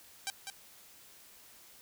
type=tone with echo; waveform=5% pulse; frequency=782 Hz; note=G5; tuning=4 cents flat; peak=-22 dBFS; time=0.27-0.3 s; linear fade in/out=0 ms; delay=200 ms; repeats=1; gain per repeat=-6 dB; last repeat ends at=0.5 s; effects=white hiss -57 dBFS RMS until 1.81 s